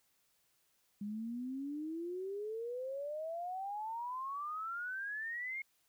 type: exponential sweep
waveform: sine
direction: up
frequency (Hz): 201.3 to 2174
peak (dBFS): -38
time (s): 1.01-5.62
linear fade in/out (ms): 5
effects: white hiss -75 dBFS RMS until 5.88 s